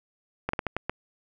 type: slowing click train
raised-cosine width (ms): 0.5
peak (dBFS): -12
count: 6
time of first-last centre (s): 0.49-0.896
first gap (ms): 44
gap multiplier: 1.31
effects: none